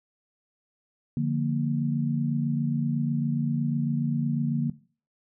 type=chord; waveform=sine; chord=Bb major; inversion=first; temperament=equal; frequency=146.83 / 174.61 / 233.1 Hz; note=D3 / F3 / Bb3; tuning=0 / 0 / 0 cents; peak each=-26 / -32 / -27 dBFS; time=1.17-4.7 s; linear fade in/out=2 ms; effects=noise-tail reverb RT60 0.4 s tail -18 dB re dry